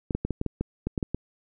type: clicks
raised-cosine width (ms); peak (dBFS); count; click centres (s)
3; -14; 11; 0.108 / 0.15 / 0.25 / 0.307 / 0.414 / 0.463 / 0.61 / 0.87 / 0.978 / 1.028 / 1.146
effects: none